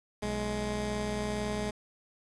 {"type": "tone pair together", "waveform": "15% pulse", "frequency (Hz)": [61.9, 209.7], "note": ["B1", "G#3"], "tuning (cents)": [5, 17], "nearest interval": "octave + major sixth", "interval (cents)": 2112, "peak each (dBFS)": [-31, -26], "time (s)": [0.22, 1.71], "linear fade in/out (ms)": 10, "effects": ["resampled to 22050 Hz", "8-bit"]}